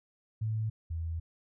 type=tone pair in turn; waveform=sine; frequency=109.7 / 82.18 Hz; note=A2 / E2; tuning=-5 / -5 cents; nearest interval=perfect fourth; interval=500 cents; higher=first; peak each=-29 / -32 dBFS; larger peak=first; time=0.41-0.7 / 0.9-1.2 s; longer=second; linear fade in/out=10 ms; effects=none